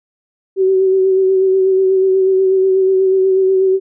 sine tone with vibrato, 380 Hz, F#4, 46 cents sharp, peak -9 dBFS, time 0.56-3.8 s, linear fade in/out 50 ms, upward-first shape sine, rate 8.2 Hz, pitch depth 24 cents each way, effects none

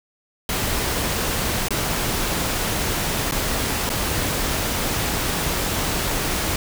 pink noise with dropouts, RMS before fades -23 dBFS, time 0.49-6.56 s, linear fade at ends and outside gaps 2 ms, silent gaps 1.685-1.706 / 3.312-3.321 / 3.893-3.9 s, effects none

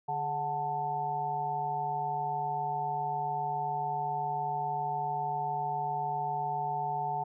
harmonic tone with a mistuned harmonic, 147.3 Hz, D3, 6 cents sharp, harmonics 1 / 3 / 5 / 6, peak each -41 / -44 / -33 / -33 dBFS, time 0.08-7.24 s, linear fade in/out 10 ms, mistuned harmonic 3, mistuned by -95 cents, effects none

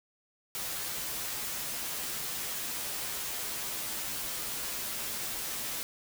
white noise with comb filter, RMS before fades -36 dBFS, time 0.55-5.83 s, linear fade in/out 0 ms, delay 11 ms, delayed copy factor -0.75, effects none

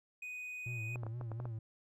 triangle tone, 2491 Hz, D#7, 1 cent sharp, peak -40 dBFS, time 0.22-0.96 s, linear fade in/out 5 ms
triangle tone with vibrato, 116.54 Hz, A#2, in tune, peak -37 dBFS, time 0.66-1.59 s, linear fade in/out 5 ms, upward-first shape sine, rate 4.2 Hz, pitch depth 93 cents each way
clicks, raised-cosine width 1 ms, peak -31 dBFS, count 7, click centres 0.958 / 1.034 / 1.066 / 1.212 / 1.317 / 1.401 / 1.455 s
effects none

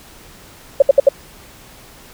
sine tone bursts, 553 Hz, C#5, 4 cents flat, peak -3 dBFS, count 4, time 0.8-1.089 s, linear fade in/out 5 ms, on 22 ms, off 67 ms, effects pink hiss -42 dBFS RMS until 2.13 s

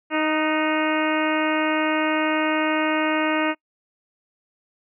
harmonic tone with a mistuned harmonic, 311.1 Hz, D#4, in tune, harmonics 1 / 2 / 3 / 4 / 5 / 6 / 7 / 8 / 9, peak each -23 / -26 / -28 / -29 / -30 / -31 / -31 / -32 / -33 dBFS, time 0.1-3.55 s, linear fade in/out 50 ms, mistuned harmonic 5, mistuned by -36 cents, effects noise-tail reverb RT60 0.1 s tail -26 dB re dry

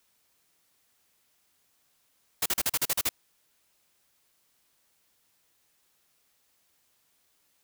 white noise bursts, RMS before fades -26 dBFS, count 9, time 2.42-3.091 s, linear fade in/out 5 ms, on 39 ms, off 40 ms, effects white hiss -70 dBFS RMS until 7.63 s

